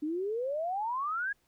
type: exponential sweep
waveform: sine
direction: up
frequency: 291.1 to 1688 Hz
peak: -30 dBFS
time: 0.02-1.33 s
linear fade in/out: 10 ms
effects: pink hiss -72 dBFS RMS until 1.47 s